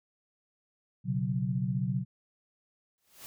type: chord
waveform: sine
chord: B suspended second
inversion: none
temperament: equal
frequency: 123.47 / 138.59 / 185 Hz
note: B2 / C#3 / F#3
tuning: 0 / 0 / 0 cents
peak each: -32 dBFS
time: 1.04-2.05 s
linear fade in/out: 50 ms
type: noise with exponential growth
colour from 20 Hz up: white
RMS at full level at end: -43 dBFS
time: 2.98-3.26 s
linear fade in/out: 0 ms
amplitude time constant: 60 ms
effects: none